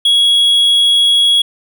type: tone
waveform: triangle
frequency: 3331 Hz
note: G#7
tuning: 4 cents sharp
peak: -6 dBFS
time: 0.05-1.42 s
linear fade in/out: 5 ms
effects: none